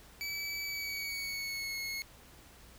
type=tone with pitch glide; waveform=25% pulse; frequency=2295 to 2176 Hz; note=D7 to C#7; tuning=-40 to -33 cents; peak=-32 dBFS; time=0.21-2.02 s; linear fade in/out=0 ms; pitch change=-93 cents; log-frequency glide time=0.65-1.78 s; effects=added 60 Hz sine -61 dBFS peak until 2.78 s + pink hiss -57 dBFS RMS until 2.78 s